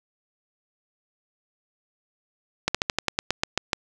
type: slowing click train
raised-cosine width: 0.2 ms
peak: -4 dBFS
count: 11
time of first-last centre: 2.68-3.732 s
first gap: 66 ms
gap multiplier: 1.1
effects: none